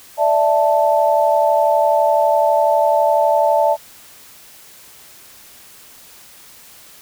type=chord; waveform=sine; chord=D suspended second; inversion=none; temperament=equal; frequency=587.3 / 659.3 / 880 Hz; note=D5 / E5 / A5; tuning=0 / 0 / 0 cents; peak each=-16 dBFS; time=0.17-3.77 s; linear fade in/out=50 ms; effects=white hiss -43 dBFS RMS until 7.01 s